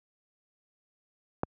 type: click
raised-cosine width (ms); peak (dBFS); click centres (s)
1; -13; 1.434
effects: high-pass 80 Hz 12 dB/octave